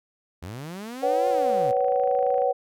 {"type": "linear two-way sweep", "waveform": "sawtooth", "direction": "up then down", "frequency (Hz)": [77.78, 360, 111.7], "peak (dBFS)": -30, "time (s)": [0.42, 1.72], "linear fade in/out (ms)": 10, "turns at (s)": 1.29}
{"type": "chord", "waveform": "sine", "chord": "B suspended second", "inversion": "none", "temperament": "equal with one note detuned", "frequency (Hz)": [493.9, 554.4, 755.1], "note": ["B4", "C#5", "F#5"], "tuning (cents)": [0, 0, 35], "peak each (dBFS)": -24, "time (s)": [1.02, 2.53], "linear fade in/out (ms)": 20}
{"type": "click train", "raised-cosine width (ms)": 0.5, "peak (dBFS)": -30, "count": 31, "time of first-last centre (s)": [1.27, 2.419], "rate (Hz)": 26.1}
{"effects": []}